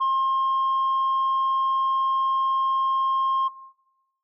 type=tone; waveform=sine; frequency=1066 Hz; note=C6; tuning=32 cents sharp; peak=-17 dBFS; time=0-3.49 s; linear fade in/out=20 ms; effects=noise-tail reverb RT60 0.9 s tail -19 dB re dry + tanh soft clip ceiling -18 dBFS